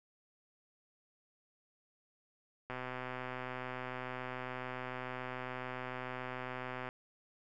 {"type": "click train", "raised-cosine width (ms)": 0.5, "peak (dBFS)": -26, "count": 533, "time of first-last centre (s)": [2.7, 6.889], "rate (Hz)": 127, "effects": []}